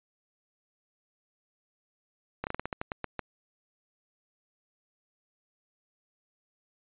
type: slowing click train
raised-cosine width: 0.5 ms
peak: -17 dBFS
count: 11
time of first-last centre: 2.44-3.193 s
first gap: 29 ms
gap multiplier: 1.2
effects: resampled to 8000 Hz